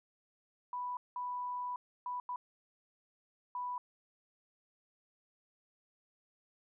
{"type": "tone bursts at uneven times", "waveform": "sine", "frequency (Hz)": 987.8, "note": "B5", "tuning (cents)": 0, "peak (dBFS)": -36, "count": 5, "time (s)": [[0.73, 0.97], [1.16, 1.76], [2.06, 2.2], [2.29, 2.36], [3.55, 3.78]], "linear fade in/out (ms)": 2, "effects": []}